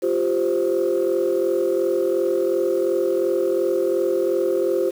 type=chord; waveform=sine; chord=F suspended second; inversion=none; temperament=equal; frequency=349.2 / 392 / 523.3 Hz; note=F4 / G4 / C5; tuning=0 / 0 / 0 cents; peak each=-21 dBFS; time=0.02-4.91 s; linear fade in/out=20 ms; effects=tanh soft clip ceiling -12 dBFS + 7-bit